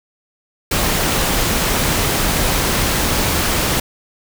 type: noise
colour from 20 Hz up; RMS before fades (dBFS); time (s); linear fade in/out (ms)
pink; -17; 0.71-3.8; 5
effects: none